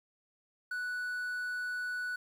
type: tone with quantisation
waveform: triangle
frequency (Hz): 1480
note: F#6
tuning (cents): 0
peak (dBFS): -32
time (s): 0.71-2.16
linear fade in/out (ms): 5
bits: 10
effects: none